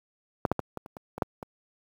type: clicks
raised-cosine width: 1 ms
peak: -9 / -9 / -13 / -20 / -28 / -26 / -22 / -9 / -22 dBFS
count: 9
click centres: 0.452 / 0.516 / 0.593 / 0.773 / 0.861 / 0.968 / 1.18 / 1.222 / 1.428 s
effects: high-pass 80 Hz 12 dB/octave + 8-bit